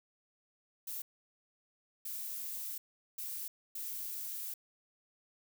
violet noise bursts at uneven times, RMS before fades -41 dBFS, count 4, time 0.87-1.02 / 2.05-2.78 / 3.18-3.48 / 3.75-4.54 s, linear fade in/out 5 ms, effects none

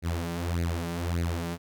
sawtooth tone with flanger, 85.2 Hz, F2, 42 cents flat, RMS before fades -30 dBFS, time 0.02-1.58 s, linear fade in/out 50 ms, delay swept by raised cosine 0.45 to 5.15 ms, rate 1.7 Hz, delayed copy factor +0.8, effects none

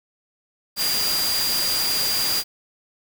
sine tone in noise, 4790 Hz, D8, 33 cents sharp, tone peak -22 dBFS, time 0.76-2.44 s, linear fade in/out 50 ms, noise white, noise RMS -25 dBFS, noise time 0.76-2.44 s, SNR 0 dB, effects none

